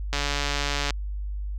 click train, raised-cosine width 0.2 ms, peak -9 dBFS, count 112, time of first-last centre 0.13-0.906 s, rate 143 Hz, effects added 50 Hz sine -28 dBFS peak until 1.58 s

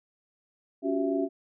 sine tone cluster, 280.6 / 357.3 / 383.8 / 663 Hz, C#4 / F4 / G4 / E5, +21 / +40 / -37 / +10 cents, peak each -28 / -33 / -30 / -32 dBFS, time 0.82-1.29 s, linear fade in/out 50 ms, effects none

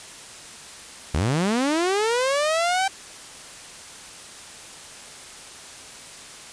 sawtooth linear sweep, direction up, 64.4 to 784 Hz, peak -16 dBFS, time 1.14-2.88 s, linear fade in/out 5 ms, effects white hiss -41 dBFS RMS until 6.52 s + resampled to 22050 Hz

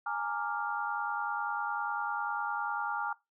sine chord, Bb dominant seventh, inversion third, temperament equal with one note detuned, 830.6 / 920.6 / 1174.7 / 1396.9 Hz, Ab5 / Bb5 / D6 / F6, 0 / -22 / 0 / 0 cents, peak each -36 / -38 / -39 / -36 dBFS, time 0.06-3.13 s, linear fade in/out 5 ms, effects noise-tail reverb RT60 0.2 s tail -20 dB re dry

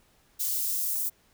blue noise with high-pass filter sweep, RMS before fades -29 dBFS, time 0.39-1.1 s, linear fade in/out 20 ms, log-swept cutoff 4000 to 8400 Hz, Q 0.76, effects pink hiss -64 dBFS RMS until 1.33 s

